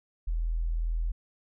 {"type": "tone", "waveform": "sine", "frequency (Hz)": 41.2, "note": "E1", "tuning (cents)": 0, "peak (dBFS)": -26, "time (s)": [0.27, 1.12], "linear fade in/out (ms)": 10, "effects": []}